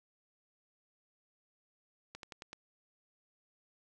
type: slowing click train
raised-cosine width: 0.2 ms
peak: -28 dBFS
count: 5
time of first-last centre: 2.15-2.531 s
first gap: 82 ms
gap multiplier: 1.1
effects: none